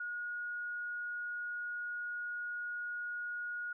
sine tone, 1444 Hz, F#6, 43 cents flat, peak -37 dBFS, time 0-3.73 s, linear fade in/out 5 ms, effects none

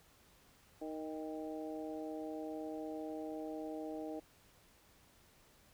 harmonic tone with a mistuned harmonic, 155.9 Hz, D#3, 4 cents sharp, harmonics 2 / 3 / 4 / 5, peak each -43 / -47 / -47 / -51 dBFS, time 0.81-4.2 s, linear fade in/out 10 ms, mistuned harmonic 5, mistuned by +29 cents, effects pink hiss -66 dBFS RMS until 5.73 s

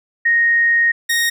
sine / sawtooth tone pair in turn, 1864.7 / 1864.7 Hz, A#6 / A#6, 0 / 0 cents, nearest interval unison, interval 0 cents, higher neither, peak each -11 dBFS, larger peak neither, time 0.25-0.92 / 1.09-1.3 s, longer first, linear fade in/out 10 ms, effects none

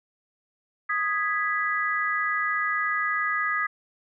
sine chord, G# minor, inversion second, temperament equal, 1244.5 / 1661.2 / 1975.5 Hz, D#6 / G#6 / B6, 0 / 0 / 0 cents, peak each -27 / -28 / -28 dBFS, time 0.89-3.67 s, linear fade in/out 10 ms, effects none

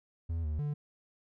triangle tone with pitch steps, 82.9 / 76.2 / 147.1 Hz, E2 / D#2 / D3, +10 / -36 / +3 cents, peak -29 dBFS, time 0.29-0.74 s, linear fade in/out 10 ms, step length 150 ms, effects none

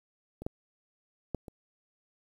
clicks, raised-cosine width 2 ms, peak -28 / -19 / -18 / -30 dBFS, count 4, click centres 0.42 / 0.465 / 1.347 / 1.482 s, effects 9-bit

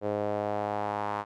sawtooth tone with band-pass filter sweep, 103.83 Hz, G#2, in tune, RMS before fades -31 dBFS, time 0.01-1.25 s, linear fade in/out 50 ms, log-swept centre 510 to 1000 Hz, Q 2.7, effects none

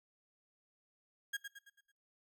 35% pulse tone with echo, 1633 Hz, G#6, 30 cents flat, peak -34 dBFS, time 1.33-1.37 s, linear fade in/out 10 ms, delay 110 ms, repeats 5, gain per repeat -7 dB, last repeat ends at 1.92 s, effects noise-tail reverb RT60 0.5 s tail -22 dB re dry

